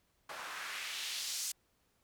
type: noise with band-pass filter sweep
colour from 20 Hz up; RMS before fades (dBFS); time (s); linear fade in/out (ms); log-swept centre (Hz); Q
white; -41; 0.29-1.52; 5; 940 to 6900; 1.3
effects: pink hiss -75 dBFS RMS until 2.03 s